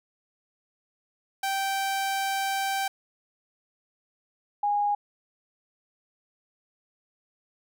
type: tone pair in turn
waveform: sawtooth / sine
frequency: 780 / 822.1 Hz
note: G5 / G#5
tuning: -9 / -18 cents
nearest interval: minor second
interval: 91 cents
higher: second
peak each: -22 dBFS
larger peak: neither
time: 1.43-2.88 / 4.63-4.95 s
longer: first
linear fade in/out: 5 ms
effects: none